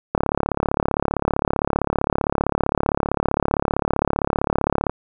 click train, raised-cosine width 1 ms, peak -4 dBFS, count 169, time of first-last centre 0.15-4.896 s, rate 35.4 Hz, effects none

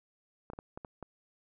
clicks, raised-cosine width 1 ms, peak -28 dBFS, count 6, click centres 0.501 / 0.534 / 0.589 / 0.775 / 0.848 / 1.027 s, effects none

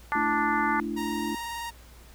harmonic tone, 293.7 Hz, D4, in tune, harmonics 3 / 4 / 5 / 6 / 7, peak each -27 / -29 / -31 / -33 / -34 dBFS, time 0.12-0.8 s, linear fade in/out 0 ms
sine chord, A suspended fourth, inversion none, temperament equal with one note detuned, 220 / 293.7 / 335.4 Hz, A3 / D4 / E4, 0 / 0 / +30 cents, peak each -33 dBFS, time 0.15-1.35 s, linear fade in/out 5 ms
sawtooth tone with vibrato, 934 Hz, A#5, 3 cents sharp, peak -29 dBFS, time 0.96-1.71 s, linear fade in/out 20 ms, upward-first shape sine, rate 20 Hz, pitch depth 24 cents each way
effects added 59 Hz sine -49 dBFS peak until 2.14 s + pink hiss -54 dBFS RMS until 2.14 s

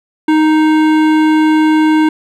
sine tone with hard clipping, 311.1 Hz, D#4, in tune, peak -9 dBFS, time 0.28-2.09 s, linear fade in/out 5 ms, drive 15 dB, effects none

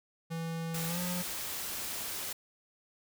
square tone with pitch glide, 164.81 to 178.69 Hz, E3 to F3, 0 to +40 cents, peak -35 dBFS, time 0.3-1.23 s, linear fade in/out 20 ms, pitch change +140 cents, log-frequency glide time 0.87-1 s
white noise, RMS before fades -38 dBFS, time 0.74-2.33 s, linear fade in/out 5 ms
effects none

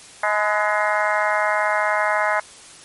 harmonic tone with a mistuned harmonic, 210.7 Hz, G#3, 25 cents sharp, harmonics 3 / 4 / 5 / 6 / 7 / 8 / 9 / 10, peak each -23 / -24 / -25 / -26 / -26 / -27 / -28 / -28 dBFS, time 0.23-2.4 s, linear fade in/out 5 ms, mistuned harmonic 5, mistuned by -55 cents, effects white hiss -43 dBFS RMS until 2.84 s + MP3 48 kbps

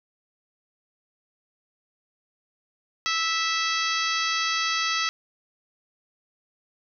harmonic tone with a mistuned harmonic, 656 Hz, E5, 9 cents flat, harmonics 2 / 3 / 4 / 5 / 6 / 7 / 8 / 9, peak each -28 / -30 / -31 / -32 / -33 / -33 / -34 / -35 dBFS, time 3.06-5.09 s, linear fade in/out 0 ms, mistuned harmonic 9, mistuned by +40 cents, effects none

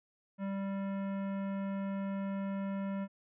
sine tone with hard clipping, 196 Hz, G3, in tune, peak -36 dBFS, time 0.38-3.08 s, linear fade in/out 50 ms, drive 16 dB, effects resampled to 8000 Hz

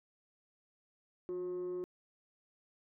sine tone with frequency modulation, 360.2 Hz, F#4, 46 cents flat, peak -34 dBFS, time 1.29-1.84 s, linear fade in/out 0 ms, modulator 187 Hz, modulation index 0.22, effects tanh soft clip ceiling -35 dBFS

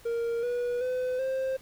triangle tone with pitch steps, 466.2 / 485.7 / 506.1 / 527.2 Hz, A#4 / B4 / B4 / C5, 0 / -29 / +42 / +13 cents, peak -25 dBFS, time 0.05-1.57 s, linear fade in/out 10 ms, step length 380 ms, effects pink hiss -55 dBFS RMS until 1.61 s

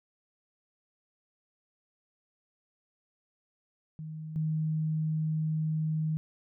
sine tone pair in turn, 156.6 / 156.6 Hz, D#3 / D#3, +11 / +11 cents, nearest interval unison, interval 0 cents, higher neither, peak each -37 / -27 dBFS, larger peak second, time 3.99-4.36 / 4.36-6.17 s, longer second, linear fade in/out 0 ms, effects none

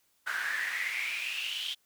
brown noise with high-pass filter sweep, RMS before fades -34 dBFS, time 0.26-1.75 s, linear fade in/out 20 ms, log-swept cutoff 1500 to 3300 Hz, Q 8.9, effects white hiss -71 dBFS RMS until 1.85 s

